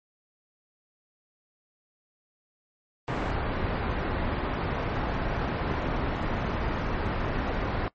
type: low-pass noise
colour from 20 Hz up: pink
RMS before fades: -29 dBFS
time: 3.08-7.88 s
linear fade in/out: 0 ms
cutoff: 1700 Hz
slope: 12 dB/octave
effects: noise-tail reverb RT60 0.1 s tail -20 dB re dry + MP3 32 kbps

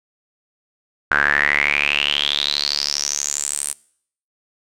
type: tone with band-pass filter sweep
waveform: sawtooth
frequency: 72.4 Hz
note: D2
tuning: 24 cents flat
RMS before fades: -20 dBFS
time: 1.11-3.73 s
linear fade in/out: 5 ms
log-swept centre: 1500 to 9300 Hz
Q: 9.4
effects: noise-tail reverb RT60 0.6 s tail -22 dB re dry

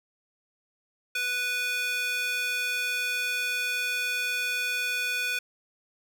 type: tone with high-pass filter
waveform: square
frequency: 493.9 Hz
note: B4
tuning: in tune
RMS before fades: -29 dBFS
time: 1.15-5.39 s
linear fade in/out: 5 ms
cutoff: 2000 Hz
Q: 8.5
effects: none

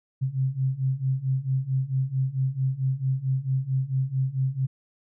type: beating tone pair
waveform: sine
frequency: 130 / 134.5 Hz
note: C3 / C3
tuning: -11 / +48 cents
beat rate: 4.5 Hz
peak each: -27 / -25 dBFS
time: 0.21-4.67 s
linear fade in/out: 20 ms
effects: none

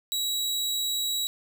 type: tone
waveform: sawtooth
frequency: 3881 Hz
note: B7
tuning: 31 cents flat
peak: -23 dBFS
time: 0.12-1.27 s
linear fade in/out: 0 ms
effects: none

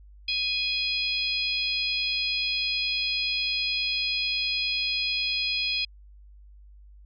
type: harmonic tone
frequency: 830.6 Hz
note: G#5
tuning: in tune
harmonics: 3 / 4 / 5 / 6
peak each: -29 / -30 / -31 / -32 dBFS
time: 0.28-5.85 s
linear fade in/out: 5 ms
effects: added 50 Hz sine -47 dBFS peak until 7.05 s

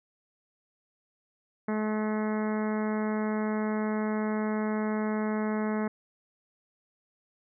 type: harmonic tone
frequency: 214.6 Hz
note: A3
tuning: 43 cents flat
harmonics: 1 / 2 / 3 / 4 / 5 / 6 / 7 / 8 / 9 / 10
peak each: -28 / -34 / -38 / -40 / -42 / -44 / -45 / -46 / -47 / -48 dBFS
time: 1.68-5.88 s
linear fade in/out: 5 ms
effects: none

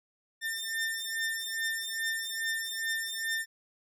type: beating tone pair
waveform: sawtooth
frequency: 1800 / 1802.4 Hz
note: A6 / A6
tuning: +39 / +41 cents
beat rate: 2.4 Hz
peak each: -31 / -31 dBFS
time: 0.41-3.46 s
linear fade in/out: 50 ms
effects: none

